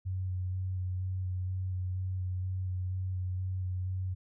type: tone with vibrato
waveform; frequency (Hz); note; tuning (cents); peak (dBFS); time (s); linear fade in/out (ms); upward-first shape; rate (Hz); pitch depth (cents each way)
sine; 92.5; F#2; 0; -31; 0.05-4.15; 20; square; 2.1; 14
effects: none